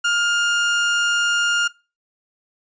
30% pulse tone, 1411 Hz, F6, 17 cents sharp, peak -14 dBFS, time 0.04-1.68 s, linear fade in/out 10 ms, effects noise-tail reverb RT60 0.3 s tail -21 dB re dry + resampled to 16000 Hz

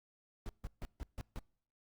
brown noise bursts, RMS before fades -41 dBFS, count 6, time 0.46-1.39 s, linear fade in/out 0 ms, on 30 ms, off 150 ms, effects noise-tail reverb RT60 0.6 s tail -26 dB re dry + Opus 48 kbps

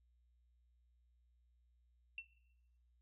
sine tone with exponential decay, 2705 Hz, E7, 44 cents sharp, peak -39 dBFS, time 2.18-2.26 s, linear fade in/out 2 ms, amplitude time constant 17 ms, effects noise-tail reverb RT60 0.9 s tail -17 dB re dry + added 60 Hz sine -70 dBFS peak until 3.01 s

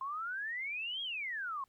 sine exponential two-way sweep, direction up then down, 1046.5 to 3322 to 1046.5 Hz, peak -36 dBFS, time 0.01-1.64 s, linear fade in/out 2 ms, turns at 1.02 s, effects pink hiss -75 dBFS RMS until 1.68 s

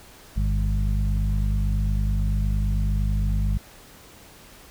harmonic tone with a mistuned harmonic, 50.8 Hz, G#1, 38 cents flat, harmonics 1 / 2 / 3 / 4, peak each -21 / -27 / -31 / -33 dBFS, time 0.36-3.58 s, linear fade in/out 10 ms, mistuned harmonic 2, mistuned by -32 cents, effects pink hiss -48 dBFS RMS until 4.7 s

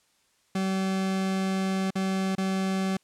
40% pulse tone with dropouts, 190.9 Hz, G3, 46 cents flat, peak -24 dBFS, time 0.55-2.97 s, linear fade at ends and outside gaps 5 ms, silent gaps 1.906-1.954 / 2.353-2.38 s, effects white hiss -67 dBFS RMS until 3.03 s + low-pass 9000 Hz 12 dB/octave

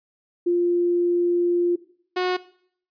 sine / sawtooth tone pair in turn, 349.2 / 364.6 Hz, F4 / F#4, 0 / -25 cents, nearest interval minor second, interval 75 cents, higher second, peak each -17 dBFS, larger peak neither, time 0.46-1.76 / 2.16-2.37 s, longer first, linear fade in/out 10 ms, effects noise-tail reverb RT60 0.6 s tail -18 dB re dry + resampled to 11025 Hz

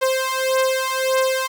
sawtooth beating tone pair, 523.3 / 525 Hz, C5 / C5, 0 / +6 cents, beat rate 1.7 Hz, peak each -17 dBFS, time 0.01-1.48 s, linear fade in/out 20 ms, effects none

